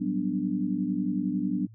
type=chord; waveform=sine; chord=G major seventh; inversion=third; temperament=equal; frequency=185 / 196 / 246.9 / 293.7 Hz; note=F#3 / G3 / B3 / D4; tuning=0 / 0 / 0 / 0 cents; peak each=-31 / -32 / -31 / -30 dBFS; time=0-1.67 s; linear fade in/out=20 ms; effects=added 111 Hz sine -47 dBFS peak until 1.74 s